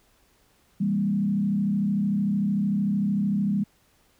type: tone with frequency modulation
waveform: sine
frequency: 200.1 Hz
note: G3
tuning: 36 cents sharp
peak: -21 dBFS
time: 0.8-3.64 s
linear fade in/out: 10 ms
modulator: 33.3 Hz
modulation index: 0.84
effects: pink hiss -63 dBFS RMS until 4.19 s